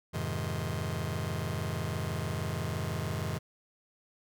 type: chord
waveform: sawtooth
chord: F minor seventh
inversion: none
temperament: just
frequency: 87.31 / 104.77 / 130.96 / 157.15 Hz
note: F2 / Ab2 / C3 / Eb3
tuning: 0 / +16 / +2 / +18 cents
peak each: -33 dBFS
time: 0.13-3.39 s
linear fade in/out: 20 ms
effects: none